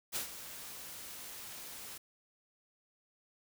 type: noise with ADSR envelope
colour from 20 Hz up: white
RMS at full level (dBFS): -35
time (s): 0.12-1.98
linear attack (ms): 38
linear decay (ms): 110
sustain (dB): -12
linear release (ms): 7
effects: none